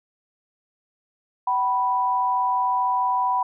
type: tone pair together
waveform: sine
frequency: 761 / 985.5 Hz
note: F#5 / B5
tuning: +48 / -4 cents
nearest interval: major third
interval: 448 cents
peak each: -25 / -20 dBFS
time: 1.47-3.43 s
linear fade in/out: 5 ms
effects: none